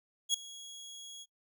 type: tone with ADSR envelope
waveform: 25% pulse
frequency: 3322 Hz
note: G#7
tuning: in tune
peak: -21 dBFS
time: 0.29-1.26 s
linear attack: 50 ms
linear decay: 5 ms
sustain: -21 dB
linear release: 41 ms
effects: noise-tail reverb RT60 0.1 s tail -23 dB re dry